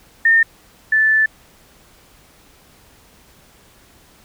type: tone pair in turn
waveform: sine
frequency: 1819 / 1754.3 Hz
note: A#6 / A6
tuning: -43 / -6 cents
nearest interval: minor second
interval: 63 cents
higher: first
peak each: -9 / -11 dBFS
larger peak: first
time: 0.25-0.43 / 0.92-1.26 s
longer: second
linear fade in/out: 5 ms
effects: pink hiss -50 dBFS RMS until 4.24 s